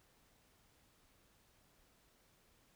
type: silence
effects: pink hiss -71 dBFS RMS until 2.75 s